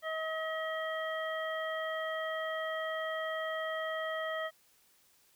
harmonic tone, 637 Hz, D#5, 41 cents sharp, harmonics 1 / 2 / 3 / 5, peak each -36 / -40 / -39 / -46 dBFS, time 0.02-4.51 s, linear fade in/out 50 ms, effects white hiss -67 dBFS RMS until 5.35 s

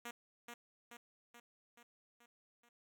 5% pulse tone with echo, 237.9 Hz, A#3, 35 cents sharp, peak -33 dBFS, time 0.05-0.11 s, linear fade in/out 5 ms, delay 430 ms, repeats 6, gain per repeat -4 dB, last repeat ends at 2.69 s, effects none

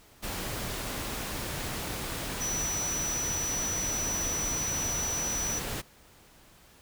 sine tone in noise, 5920 Hz, F#8, in tune, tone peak -30 dBFS, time 2.4-5.6 s, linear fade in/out 20 ms, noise pink, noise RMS -35 dBFS, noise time 0.22-5.82 s, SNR +2 dB, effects pink hiss -57 dBFS RMS until 6.81 s

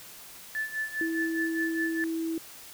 sine tone with tremolo, 1748 Hz, A6, 12 cents flat, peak -27 dBFS, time 0.55-2.04 s, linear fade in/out 0 ms, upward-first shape sine, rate 4.9 Hz, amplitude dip 80%
sine tone, 326.6 Hz, E4, 16 cents flat, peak -28 dBFS, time 1.01-2.38 s, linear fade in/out 2 ms
effects white hiss -47 dBFS RMS until 2.73 s

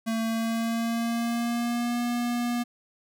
square tone with pitch glide, 225.4 to 240.2 Hz, A3 to B3, +42 to -48 cents, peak -26 dBFS, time 0.06-2.64 s, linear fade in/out 20 ms, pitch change +110 cents, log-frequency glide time 0.29-2 s, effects none

